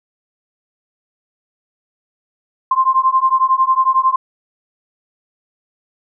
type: beating tone pair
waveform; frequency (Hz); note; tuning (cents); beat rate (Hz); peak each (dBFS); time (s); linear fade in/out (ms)
sine; 1045 / 1056; C6 / C6; -2 / +16; 11; -14; 2.71-4.16; 5
effects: none